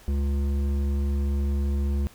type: tone with hard clipping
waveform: sine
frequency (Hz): 70.2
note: C#2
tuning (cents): +22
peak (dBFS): -24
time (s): 0.08-2.07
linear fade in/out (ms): 0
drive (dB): 10
effects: pink hiss -52 dBFS RMS until 2.14 s